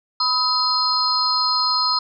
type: tone cluster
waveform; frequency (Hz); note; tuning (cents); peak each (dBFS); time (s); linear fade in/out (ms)
sine; 997 / 1271 / 4209 / 5050; B5 / D#6 / C8 / D#8; +16 / +36 / +9 / +25; -25 / -23 / -20 / -23; 0.2-1.99; 5
effects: none